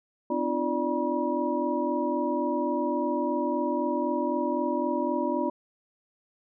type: tone cluster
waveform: sine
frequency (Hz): 255.1 / 298.9 / 342.9 / 587 / 962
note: C4 / D4 / F4 / D5 / B5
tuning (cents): -44 / +31 / -32 / -1 / -46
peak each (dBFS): -31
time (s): 0.3-5.5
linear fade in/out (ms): 5
effects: none